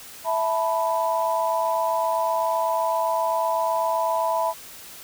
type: chord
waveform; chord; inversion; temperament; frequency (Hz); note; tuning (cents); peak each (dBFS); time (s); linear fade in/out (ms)
sine; E suspended fourth; none; equal; 659.3 / 880 / 987.8; E5 / A5 / B5; 0 / 0 / 0; -24 / -27 / -24; 0.24-4.54; 50
effects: white hiss -42 dBFS RMS until 5.03 s